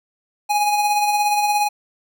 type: tone with tremolo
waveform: square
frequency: 830.6 Hz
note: G#5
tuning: in tune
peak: -15 dBFS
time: 0.49-1.69 s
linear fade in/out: 20 ms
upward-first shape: sine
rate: 17 Hz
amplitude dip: 40%
effects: none